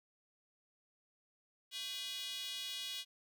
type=tone with high-pass filter; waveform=square; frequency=224 Hz; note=A3; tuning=31 cents sharp; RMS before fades=-43 dBFS; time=1.71-3.05 s; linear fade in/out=50 ms; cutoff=3300 Hz; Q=4; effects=none